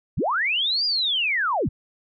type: linear two-way sweep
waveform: sine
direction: up then down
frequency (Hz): 48.44 to 4928 to 48.44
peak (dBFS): -20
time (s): 0.17-1.69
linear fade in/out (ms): 10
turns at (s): 0.85
effects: none